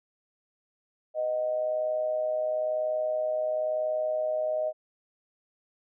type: tone with amplitude modulation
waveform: sine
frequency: 622.3 Hz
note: D#5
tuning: in tune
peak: -23 dBFS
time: 1.14-4.73 s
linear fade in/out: 50 ms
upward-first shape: sine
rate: 121 Hz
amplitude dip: 55%
effects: none